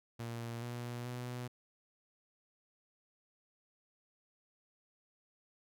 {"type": "tone with pitch steps", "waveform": "sawtooth", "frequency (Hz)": [117, 120.5, 123.2], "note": ["A#2", "B2", "B2"], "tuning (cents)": [7, -42, -4], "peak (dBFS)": -36, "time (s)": [0.19, 1.48], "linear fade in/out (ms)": 10, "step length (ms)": 430, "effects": []}